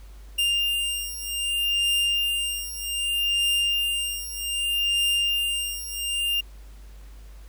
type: beating tone pair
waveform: 45% pulse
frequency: 2800 / 2800.64 Hz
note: F7 / F7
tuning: +4 / +4 cents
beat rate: 0.64 Hz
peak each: -26 dBFS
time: 0.38-6.41 s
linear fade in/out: 10 ms
effects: added 50 Hz sine -41 dBFS peak until 7.48 s + pink hiss -56 dBFS RMS until 7.48 s